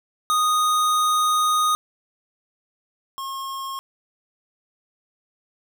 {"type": "tone pair in turn", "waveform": "square", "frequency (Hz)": [1240, 1079.2], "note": ["D#6", "C#6"], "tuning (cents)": [-6, -47], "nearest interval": "major second", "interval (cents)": 241, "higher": "first", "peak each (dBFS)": [-18, -29], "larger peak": "first", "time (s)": [[0.3, 1.75], [3.18, 3.79]], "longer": "first", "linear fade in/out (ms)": 0, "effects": []}